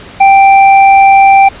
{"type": "tone with tanh clipping", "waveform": "sine", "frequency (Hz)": 784, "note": "G5", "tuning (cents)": 0, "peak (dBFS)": -3, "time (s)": [0.2, 1.49], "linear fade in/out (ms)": 10, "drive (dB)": 18, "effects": ["pink hiss -31 dBFS RMS until 1.6 s", "resampled to 8000 Hz"]}